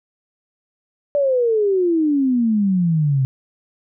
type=exponential sweep; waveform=sine; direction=down; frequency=586 to 129.3 Hz; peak=-14 dBFS; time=1.15-3.25 s; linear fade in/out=0 ms; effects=none